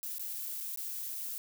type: noise with dropouts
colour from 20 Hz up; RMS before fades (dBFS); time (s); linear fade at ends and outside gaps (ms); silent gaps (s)
violet; -39; 0.03-1.38; 0; 0.183-0.195 / 0.604-0.608 / 0.759-0.774 / 1.147-1.151
effects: none